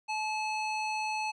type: tone with band-pass filter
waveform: square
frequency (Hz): 862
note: A5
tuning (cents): -36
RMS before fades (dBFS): -33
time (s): 0.08-1.32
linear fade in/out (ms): 20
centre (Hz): 2400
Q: 0.74
effects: resampled to 22050 Hz